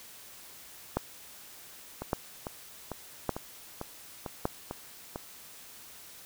two click trains, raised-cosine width 1 ms, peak -13 / -21 dBFS, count 4 / 8, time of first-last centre 0.97-4.454 / 2.02-5.159 s, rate 0.861 / 2.23 Hz, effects white hiss -50 dBFS RMS until 6.25 s

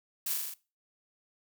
blue noise with echo, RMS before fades -33 dBFS, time 0.26-0.34 s, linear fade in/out 5 ms, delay 40 ms, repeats 5, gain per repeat -2 dB, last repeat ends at 0.54 s, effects noise-tail reverb RT60 0.3 s tail -20 dB re dry

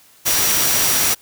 sine tone in noise, 5770 Hz, F#8, 44 cents flat, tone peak -23 dBFS, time 0.25-1.15 s, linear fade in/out 20 ms, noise white, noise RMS -17 dBFS, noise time 0.25-1.15 s, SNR -9 dB, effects white hiss -50 dBFS RMS until 1.21 s

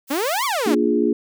blue noise, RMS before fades -34 dBFS, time 0.07-0.49 s, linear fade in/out 50 ms
sawtooth exponential two-way sweep, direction up then down, 260.1 to 1174.7 to 260.1 Hz, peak -16 dBFS, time 0.1-0.75 s, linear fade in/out 10 ms, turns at 0.45 s
sine chord, Bb dominant seventh, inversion none, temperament equal, 233.1 / 293.7 / 349.2 / 415.3 Hz, Bb3 / D4 / F4 / Ab4, 0 / 0 / 0 / 0 cents, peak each -21 dBFS, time 0.66-1.13 s, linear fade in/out 5 ms
effects none

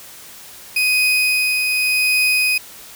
35% pulse tone with tremolo, 2500 Hz, D#7, 8 cents sharp, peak -11 dBFS, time 0.76-2.58 s, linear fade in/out 5 ms, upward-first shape triangle, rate 0.85 Hz, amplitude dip 35%, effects white hiss -39 dBFS RMS until 2.95 s

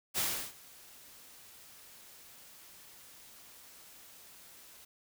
white noise with ADSR envelope, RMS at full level -31 dBFS, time 0.14-4.85 s, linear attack 41 ms, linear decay 340 ms, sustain -24 dB, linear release 7 ms, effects none

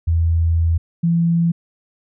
sine tone pair in turn, 82.9 / 168.55 Hz, E2 / E3, +10 / +39 cents, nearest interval octave, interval 1229 cents, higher second, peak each -13 dBFS, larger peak neither, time 0.07-0.78 / 1.03-1.52 s, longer first, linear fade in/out 10 ms, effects none

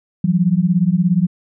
sine beating tone pair, 169.3 / 186.3 Hz, E3 / F#3, +46 / +12 cents, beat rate 17 Hz, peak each -15 dBFS, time 0.24-1.27 s, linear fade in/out 5 ms, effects none

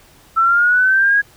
sine linear sweep, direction up, 1322 to 1661.2 Hz, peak -10 dBFS, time 0.36-1.22 s, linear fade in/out 20 ms, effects pink hiss -48 dBFS RMS until 1.36 s

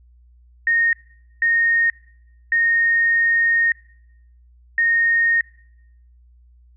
sine tone bursts at uneven times, 1850 Hz, A#6, 14 cents flat, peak -14 dBFS, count 4, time 0.67-0.93 / 1.42-1.9 / 2.52-3.72 / 4.78-5.41 s, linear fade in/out 2 ms, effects noise-tail reverb RT60 0.8 s tail -24 dB re dry + added 60 Hz sine -48 dBFS peak until 6.76 s

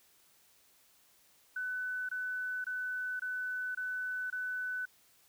sine tone bursts, 1500 Hz, F#6, 23 cents sharp, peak -34 dBFS, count 6, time 1.56-4.855 s, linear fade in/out 5 ms, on 530 ms, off 23 ms, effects white hiss -66 dBFS RMS until 5.28 s

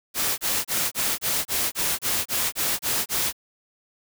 white noise bursts, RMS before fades -24 dBFS, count 12, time 0.14-3.328 s, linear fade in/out 50 ms, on 240 ms, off 28 ms, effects none

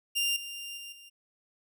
sawtooth tone with level steps, 2794 Hz, F7, in tune, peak -23 / -35 / -38 / -46 dBFS, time 0.15-1.1 s, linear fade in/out 20 ms, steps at 0.36 / 0.77 / 0.92 s, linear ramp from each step 5 ms, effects none

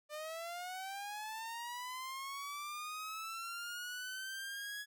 sawtooth linear sweep, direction up, 594 to 1685 Hz, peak -38 dBFS, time 0.09-4.86 s, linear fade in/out 50 ms, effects none

